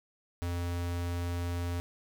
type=tone; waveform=square; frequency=87 Hz; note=F2; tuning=6 cents flat; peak=-32 dBFS; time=0.42-1.8 s; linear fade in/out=0 ms; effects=none